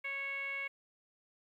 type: tone with low-pass filter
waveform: 10% pulse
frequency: 552 Hz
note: C#5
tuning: 7 cents flat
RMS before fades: -39 dBFS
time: 0.04-0.68 s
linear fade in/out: 10 ms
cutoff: 2300 Hz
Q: 9.2
effects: 12-bit